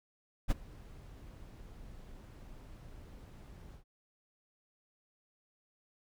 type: noise with ADSR envelope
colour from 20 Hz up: brown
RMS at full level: -27 dBFS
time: 0.48-3.84 s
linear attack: 32 ms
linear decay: 19 ms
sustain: -24 dB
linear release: 100 ms
effects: none